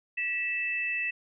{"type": "tone pair together", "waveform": "sine", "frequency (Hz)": [1944.4, 2637], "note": ["B6", "E7"], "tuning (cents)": [-28, 0], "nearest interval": "perfect fourth", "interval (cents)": 528, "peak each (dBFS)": [-33, -29], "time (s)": [0.17, 1.11], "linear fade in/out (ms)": 10, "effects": []}